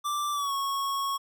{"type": "tone with pitch glide", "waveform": "square", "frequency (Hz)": [1174.7, 1102.4], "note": ["D6", "C#6"], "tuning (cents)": [0, -10], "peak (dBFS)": -28, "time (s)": [0.04, 1.18], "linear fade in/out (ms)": 20, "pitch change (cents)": -110, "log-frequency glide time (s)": [0.32, 0.53], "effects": []}